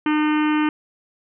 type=harmonic tone; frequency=303.8 Hz; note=D#4; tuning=41 cents flat; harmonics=1 / 3 / 4 / 5 / 6 / 7 / 8 / 9 / 10; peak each=-17 / -27 / -29 / -31 / -33 / -34 / -35 / -36 / -37 dBFS; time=0.06-0.69 s; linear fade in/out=2 ms; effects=none